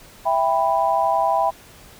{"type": "chord", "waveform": "sine", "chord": "E minor", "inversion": "none", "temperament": "just", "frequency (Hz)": [659.3, 791.1, 988.9], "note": ["E5", "G5", "B5"], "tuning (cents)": [0, 16, 2], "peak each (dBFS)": [-21, -20, -21], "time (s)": [0.25, 1.51], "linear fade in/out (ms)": 20, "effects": ["pink hiss -46 dBFS RMS until 1.99 s"]}